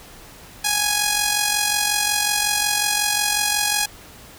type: tone with amplitude modulation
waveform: 5% pulse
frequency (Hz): 830.6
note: G#5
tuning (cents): 0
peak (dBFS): -4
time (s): 0.64-3.86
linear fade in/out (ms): 10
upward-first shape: sine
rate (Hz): 45.5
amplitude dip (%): 50
effects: pink hiss -43 dBFS RMS until 4.38 s